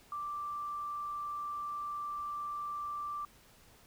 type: tone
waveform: sine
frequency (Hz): 1174.7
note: D6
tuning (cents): 0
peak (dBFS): -36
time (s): 0.12-3.25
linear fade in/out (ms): 2
effects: pink hiss -61 dBFS RMS until 3.86 s